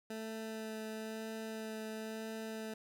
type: tone with vibrato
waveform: 20% pulse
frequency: 220 Hz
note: A3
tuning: in tune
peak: -36 dBFS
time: 0.1-2.74 s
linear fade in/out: 5 ms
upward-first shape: sine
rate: 1 Hz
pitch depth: 11 cents each way
effects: none